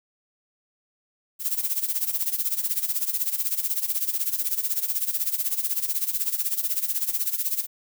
violet noise with tremolo, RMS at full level -23 dBFS, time 1.39-7.67 s, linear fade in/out 50 ms, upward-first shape sine, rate 16 Hz, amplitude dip 80%, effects none

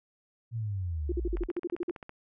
sine linear sweep, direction down, 118.9 to 36.71 Hz, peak -30 dBFS, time 0.51-1.48 s, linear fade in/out 50 ms
sine tone bursts, 349.2 Hz, F4, in tune, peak -28 dBFS, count 11, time 1.09-1.911 s, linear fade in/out 5 ms, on 31 ms, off 48 ms
click train, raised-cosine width 0.5 ms, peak -28 dBFS, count 12, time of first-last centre 1.37-2.094 s, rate 15.2 Hz
effects none

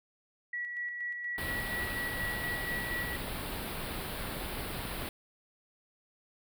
sine tone with tremolo, 1935 Hz, B6, 36 cents flat, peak -33 dBFS, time 0.53-3.16 s, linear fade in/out 5 ms, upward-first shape square, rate 4.2 Hz, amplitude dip 35%
pink band-stop noise, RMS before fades -38 dBFS, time 1.38-5.09 s, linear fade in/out 2 ms, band 4600 to 9100 Hz, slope 48 dB/octave
effects none

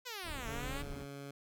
5% pulse exponential two-way sweep, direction down then up, 518 to 219.2 to 292 Hz, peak -30 dBFS, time 0.05-0.83 s, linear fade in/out 20 ms, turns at 0.48 s
brown noise, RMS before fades -44 dBFS, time 0.23-1.06 s, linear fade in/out 50 ms
15% pulse tone with pitch glide, 142.3 to 140.26 Hz, C#3 to C#3, +46 to +21 cents, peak -38 dBFS, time 0.47-1.31 s, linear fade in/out 5 ms, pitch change -25 cents, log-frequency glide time 0.77-1.03 s
effects none

